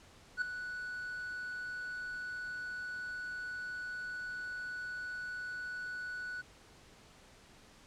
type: tone with ADSR envelope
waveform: triangle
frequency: 1479 Hz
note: F#6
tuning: 1 cent flat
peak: -26 dBFS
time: 0.37-6.42 s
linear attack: 47 ms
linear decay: 4 ms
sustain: -11 dB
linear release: 15 ms
effects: pink hiss -59 dBFS RMS until 7.86 s + low-pass 8000 Hz 12 dB/octave